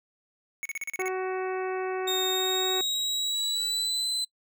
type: tone bursts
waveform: square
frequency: 2217 Hz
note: C#7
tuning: in tune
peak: -31 dBFS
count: 8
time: 0.63-1.081 s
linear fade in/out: 0 ms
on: 24 ms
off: 37 ms
type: harmonic tone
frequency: 373.9 Hz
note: F#4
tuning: 18 cents sharp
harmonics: 1 / 2 / 3 / 4 / 5 / 6 / 7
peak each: -29 / -35 / -39 / -41 / -43 / -45 / -46 dBFS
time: 0.99-2.81 s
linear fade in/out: 2 ms
type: tone with pitch glide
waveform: 35% pulse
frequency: 3700 to 4035 Hz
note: A#7 to B7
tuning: -14 to +36 cents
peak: -25 dBFS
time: 2.07-4.25 s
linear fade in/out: 10 ms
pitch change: +150 cents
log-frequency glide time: 2.3-4.07 s
effects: noise-tail reverb RT60 0.1 s tail -25 dB re dry

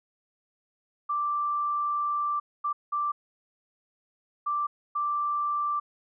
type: tone bursts at uneven times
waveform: sine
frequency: 1174.7 Hz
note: D6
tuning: in tune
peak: -25 dBFS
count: 5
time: 1.09-2.4 / 2.64-2.73 / 2.92-3.12 / 4.46-4.67 / 4.95-5.8 s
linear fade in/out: 10 ms
effects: none

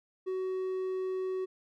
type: tone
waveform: triangle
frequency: 374.6 Hz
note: F#4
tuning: 21 cents sharp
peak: -29 dBFS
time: 0.26-1.46 s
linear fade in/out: 20 ms
effects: none

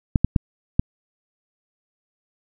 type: clicks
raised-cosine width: 5 ms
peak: -3 dBFS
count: 4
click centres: 0.158 / 0.246 / 0.362 / 0.795 s
effects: none

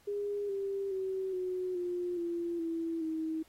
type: tone with pitch steps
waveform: sine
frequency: 408 / 393.9 / 380.2 / 367.1 / 354.4 / 342.1 / 330.3 / 318.8 Hz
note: G#4 / G4 / F#4 / F#4 / F4 / F4 / E4 / D#4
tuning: -31 / +8 / +47 / -14 / +25 / -36 / +4 / +42 cents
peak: -32 dBFS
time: 0.07-3.43 s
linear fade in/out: 10 ms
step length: 420 ms
effects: pink hiss -65 dBFS RMS until 3.48 s + AAC 48 kbps

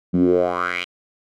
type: tone with band-pass filter sweep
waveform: 10% pulse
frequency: 88.8 Hz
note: F2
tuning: 29 cents sharp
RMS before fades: -19 dBFS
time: 0.13-0.85 s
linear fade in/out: 20 ms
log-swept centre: 190 to 3000 Hz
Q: 4.7
effects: none

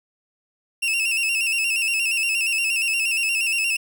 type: tone with vibrato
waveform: 40% pulse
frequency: 2678 Hz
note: E7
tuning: 27 cents sharp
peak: -19 dBFS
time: 0.82-3.77 s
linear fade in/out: 10 ms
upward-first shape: square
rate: 8.5 Hz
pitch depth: 52 cents each way
effects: none

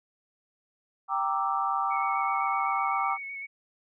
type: chord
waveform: sine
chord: E half-diminished seventh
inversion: first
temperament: equal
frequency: 784 / 932.3 / 1174.7 / 1318.5 Hz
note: G5 / Bb5 / D6 / E6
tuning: 0 / 0 / 0 / 0 cents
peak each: -30 / -33 / -28 / -34 dBFS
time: 1.08-3.18 s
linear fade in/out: 50 ms
type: tone with vibrato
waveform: sine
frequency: 2217 Hz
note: C#7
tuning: in tune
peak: -35 dBFS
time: 1.9-3.47 s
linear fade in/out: 20 ms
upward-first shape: square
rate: 7.9 Hz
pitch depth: 15 cents each way
effects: none

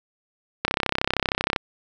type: click train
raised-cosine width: 0.3 ms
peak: -4 dBFS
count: 31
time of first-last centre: 0.65-1.562 s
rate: 32.9 Hz
effects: none

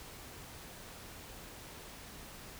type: silence
effects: pink hiss -50 dBFS RMS until 2.59 s

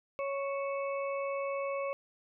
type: harmonic tone with a mistuned harmonic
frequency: 554.4 Hz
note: C#5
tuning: in tune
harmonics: 1 / 2 / 4 / 5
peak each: -33 / -39 / -45 / -47 dBFS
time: 0.19-1.93 s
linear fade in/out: 0 ms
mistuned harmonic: 5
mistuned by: -100 cents
effects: none

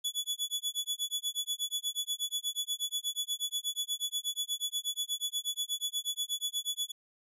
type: tone with tremolo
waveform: sawtooth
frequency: 3413 Hz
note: G#7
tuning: 47 cents sharp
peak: -26 dBFS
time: 0.04-6.92 s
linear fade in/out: 10 ms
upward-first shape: sine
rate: 8.3 Hz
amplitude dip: 100%
effects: resampled to 32000 Hz

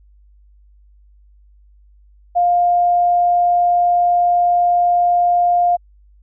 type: tone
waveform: sine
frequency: 704 Hz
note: F5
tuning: 14 cents sharp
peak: -11 dBFS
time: 2.35-5.77 s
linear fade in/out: 20 ms
effects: added 50 Hz sine -46 dBFS peak until 6.22 s

